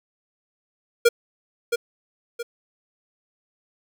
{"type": "tone with echo", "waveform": "square", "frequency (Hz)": 471.4, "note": "A#4", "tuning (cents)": 19, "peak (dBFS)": -12, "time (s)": [1.05, 1.09], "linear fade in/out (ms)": 10, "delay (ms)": 670, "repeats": 2, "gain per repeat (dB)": -8, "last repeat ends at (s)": 2.43, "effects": []}